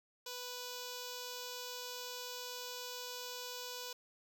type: tone with notch filter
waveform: 5% pulse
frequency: 493.6 Hz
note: B4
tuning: 1 cent flat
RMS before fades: -45 dBFS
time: 0.26-3.93 s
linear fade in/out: 5 ms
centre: 1900 Hz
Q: 1.2
effects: none